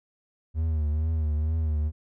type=tone with vibrato; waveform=triangle; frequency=77.78 Hz; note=D#2; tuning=in tune; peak=-21 dBFS; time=0.54-1.92 s; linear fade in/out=50 ms; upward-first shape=triangle; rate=2.2 Hz; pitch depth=79 cents each way; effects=none